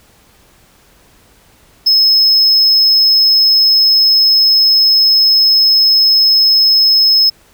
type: tone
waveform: triangle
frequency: 5180 Hz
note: E8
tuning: 31 cents flat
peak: -5 dBFS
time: 1.86-7.3 s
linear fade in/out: 10 ms
effects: pink hiss -48 dBFS RMS until 7.53 s